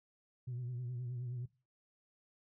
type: tone with vibrato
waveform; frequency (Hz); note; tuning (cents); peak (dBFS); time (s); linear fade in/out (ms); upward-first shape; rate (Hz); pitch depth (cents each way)
sine; 123.3; B2; -2; -37; 0.47-1.46; 10; triangle; 9.5; 72
effects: noise-tail reverb RT60 0.3 s tail -18 dB re dry + tanh soft clip ceiling -36 dBFS